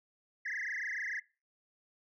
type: tone with frequency modulation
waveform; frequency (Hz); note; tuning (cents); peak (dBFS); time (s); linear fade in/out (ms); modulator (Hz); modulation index
sine; 1864.7; A#6; 0; -33; 0.45-1.2; 10; 26.8; 8
effects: noise-tail reverb RT60 0.3 s tail -22 dB re dry + tanh soft clip ceiling -32 dBFS

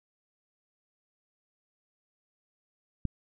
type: click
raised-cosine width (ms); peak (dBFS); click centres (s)
5; -17; 3.053
effects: none

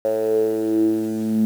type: tone with band-pass filter sweep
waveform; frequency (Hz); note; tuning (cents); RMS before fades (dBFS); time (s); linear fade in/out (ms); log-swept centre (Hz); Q
10% pulse; 110; A2; 0; -20; 0.05-1.45; 0; 540 to 220; 8.7
effects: 7-bit

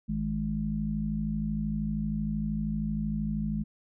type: harmonic tone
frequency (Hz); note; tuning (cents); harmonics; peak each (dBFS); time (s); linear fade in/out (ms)
52.9; G#1; +33; 1 / 3 / 4; -35 / -33 / -30; 0.08-3.64; 20
effects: none

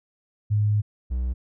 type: tone pair in turn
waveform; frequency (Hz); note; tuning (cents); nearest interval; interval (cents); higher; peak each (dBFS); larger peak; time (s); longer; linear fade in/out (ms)
sine / triangle; 104.9 / 62.26; G#2 / B1; +18 / +15; major sixth; 903; first; -18 / -21; first; 0.5-0.82 / 1.1-1.34; first; 20
effects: none

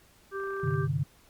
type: harmonic tone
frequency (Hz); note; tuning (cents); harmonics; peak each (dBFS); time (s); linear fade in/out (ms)
392; G4; 0; 1 / 3 / 4; -33 / -38 / -39; 0.31-0.88; 50
type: clicks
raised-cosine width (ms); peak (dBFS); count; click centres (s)
0.5; -37; 11; 0.401 / 0.437 / 0.473 / 0.506 / 0.536 / 0.567 / 0.599 / 0.638 / 0.676 / 0.708 / 0.74
type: chord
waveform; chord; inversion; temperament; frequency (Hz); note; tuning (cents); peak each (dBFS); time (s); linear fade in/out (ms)
sine; G suspended fourth; none; equal with one note detuned; 98 / 130.81 / 149.05; G2 / C3 / D3; 0 / 0 / +26; -34 / -30 / -29; 0.63-1.04; 10
effects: pink hiss -60 dBFS RMS until 1.29 s + Opus 48 kbps

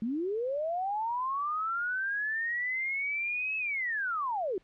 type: linear two-way sweep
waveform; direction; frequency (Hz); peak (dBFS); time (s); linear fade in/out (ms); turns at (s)
sine; up then down; 209.7 to 2600 to 343.2; -29; 0.02-4.58; 2; 3.57
effects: pink hiss -67 dBFS RMS until 4.63 s + low-pass 4000 Hz 12 dB/octave

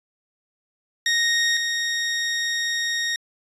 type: tone pair in turn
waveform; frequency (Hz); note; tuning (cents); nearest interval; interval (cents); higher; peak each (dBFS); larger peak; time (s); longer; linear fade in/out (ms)
20% pulse; 1864.7 / 1864.7; A#6 / A#6; 0 / 0; unison; 0; neither; -13 / -17; first; 1.06-1.57 / 1.57-3.16; second; 2
effects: resampled to 24000 Hz

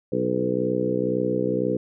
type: harmonic tone with a mistuned harmonic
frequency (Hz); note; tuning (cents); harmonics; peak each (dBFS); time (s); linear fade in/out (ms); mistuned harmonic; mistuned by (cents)
62; B1; +7; 2 / 3 / 4 / 5 / 6 / 7 / 8; -33 / -29 / -31 / -28 / -30 / -27 / -27; 0.12-1.77; 5; 8; +16
effects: none

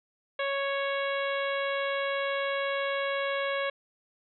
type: harmonic tone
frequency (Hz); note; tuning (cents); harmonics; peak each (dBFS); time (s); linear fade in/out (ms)
554; C#5; -1; 1 / 2 / 3 / 4 / 5 / 6 / 7; -30 / -35 / -35 / -37 / -41 / -41 / -46; 0.39-3.7; 5
effects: none

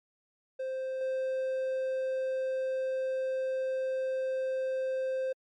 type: tone with level steps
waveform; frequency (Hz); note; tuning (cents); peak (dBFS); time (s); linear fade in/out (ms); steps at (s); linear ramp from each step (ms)
triangle; 523.3; C5; 0; -30 / -27; 0.59-5.33; 10; 1.01; 2
effects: MP3 48 kbps

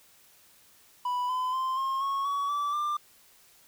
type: tone with pitch steps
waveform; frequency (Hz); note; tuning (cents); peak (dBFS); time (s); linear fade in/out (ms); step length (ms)
triangle; 987.8 / 1014.4 / 1041.7 / 1069.8 / 1098.6 / 1128.1 / 1158.5 / 1189.7; B5 / B5 / C6 / C6 / C#6 / C#6 / D6 / D6; 0 / +46 / -8 / +38 / -16 / +30 / -24 / +22; -25; 1.05-2.97; 5; 240
effects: white hiss -59 dBFS RMS until 3.67 s

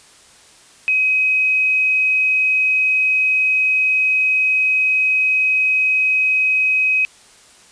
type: tone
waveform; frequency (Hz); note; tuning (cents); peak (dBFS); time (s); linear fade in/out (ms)
sine; 2531; D#7; +29; -13; 0.88-7.05; 0
effects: white hiss -47 dBFS RMS until 7.71 s + resampled to 22050 Hz

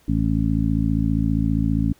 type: harmonic tone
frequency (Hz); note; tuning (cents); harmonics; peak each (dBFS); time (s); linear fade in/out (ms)
55; A1; 0; 1 / 2 / 3 / 4 / 5; -24 / -24 / -24 / -24 / -24; 0.08-1.93; 5
effects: pink hiss -57 dBFS RMS until 1.99 s

